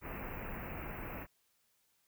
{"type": "band-stop noise", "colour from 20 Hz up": "pink", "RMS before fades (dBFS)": -43, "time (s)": [0.01, 1.27], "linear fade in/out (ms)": 50, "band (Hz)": [2700, 14000], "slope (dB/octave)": 96, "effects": ["white hiss -75 dBFS RMS until 2.07 s"]}